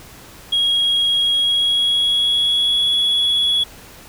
sine tone with pitch glide, 3292 to 3371 Hz, G#7 to G#7, -16 to +25 cents, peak -12 dBFS, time 0.52-3.64 s, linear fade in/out 10 ms, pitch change +41 cents, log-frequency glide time 1.21-2.9 s, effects tanh soft clip ceiling -12 dBFS + pink hiss -41 dBFS RMS until 4.08 s

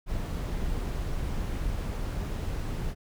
brown noise, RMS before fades -31 dBFS, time 0.06-2.95 s, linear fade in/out 50 ms, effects none

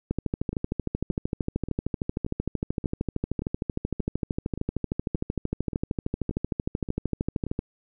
two click trains, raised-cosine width 3 ms, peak -19 / -13 dBFS, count 13 / 99, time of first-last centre 0.53-7.466 / 0.11-7.591 s, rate 1.73 / 13.1 Hz, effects none

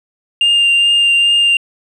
sine tone with vibrato, 2800 Hz, F7, 4 cents sharp, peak -6 dBFS, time 0.41-1.57 s, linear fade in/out 2 ms, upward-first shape triangle, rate 2.4 Hz, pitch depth 13 cents each way, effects tanh soft clip ceiling -7 dBFS

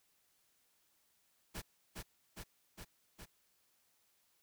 pink noise with echo, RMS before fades -44 dBFS, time 1.54-1.62 s, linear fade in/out 20 ms, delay 410 ms, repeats 4, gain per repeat -2 dB, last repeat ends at 3.26 s, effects white hiss -75 dBFS RMS until 4.42 s

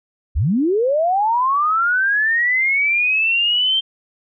sine linear sweep, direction up, 49.13 to 3157 Hz, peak -14 dBFS, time 0.35-3.81 s, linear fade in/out 20 ms, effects none

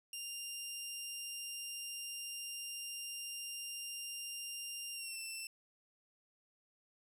15% pulse tone with pitch glide, 2794 to 2679 Hz, F7 to E7, 0 to +27 cents, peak -35 dBFS, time 0.13-5.47 s, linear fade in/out 2 ms, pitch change -73 cents, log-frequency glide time 4.93-5.19 s, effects none

